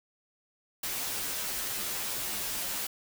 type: noise with comb filter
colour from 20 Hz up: white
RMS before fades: -34 dBFS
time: 0.83-2.87 s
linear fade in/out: 5 ms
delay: 12 ms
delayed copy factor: -0.9
effects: none